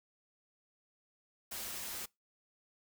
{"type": "noise with comb filter", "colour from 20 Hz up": "white", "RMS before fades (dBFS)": -42, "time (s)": [1.51, 2.06], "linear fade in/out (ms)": 10, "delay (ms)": 6.8, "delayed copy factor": -0.7, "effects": ["noise-tail reverb RT60 0.2 s tail -23 dB re dry"]}